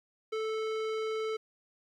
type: tone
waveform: square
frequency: 438.7 Hz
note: A4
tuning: 5 cents flat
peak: -32 dBFS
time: 0.32-1.37 s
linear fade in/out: 10 ms
effects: low-pass 4000 Hz 12 dB/octave + 11-bit